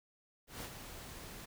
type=noise with ADSR envelope; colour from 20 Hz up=pink; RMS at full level=-43 dBFS; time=0.47-1.46 s; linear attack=150 ms; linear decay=69 ms; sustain=-6 dB; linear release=17 ms; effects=none